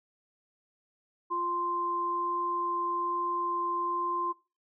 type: tone pair together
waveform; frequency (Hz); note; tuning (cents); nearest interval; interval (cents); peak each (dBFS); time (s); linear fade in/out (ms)
sine; 348.4 / 1044; F4 / C6; -4 / -4; octave + perfect fifth; 1900; -37 / -29; 1.3-4.33; 20
effects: noise-tail reverb RT60 0.3 s tail -20 dB re dry